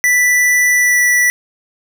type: tone with pitch glide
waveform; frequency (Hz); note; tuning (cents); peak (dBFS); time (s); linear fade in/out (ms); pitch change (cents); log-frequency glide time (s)
square; 1975.5 to 1960.7; B6 to B6; 0 to -13; -10; 0.04-1.3; 0; -13; 0.73-1.02
effects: none